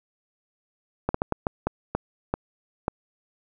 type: slowing click train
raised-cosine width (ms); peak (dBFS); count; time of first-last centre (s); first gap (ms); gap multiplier
1; -9; 9; 1.09-2.881; 54; 1.39
effects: none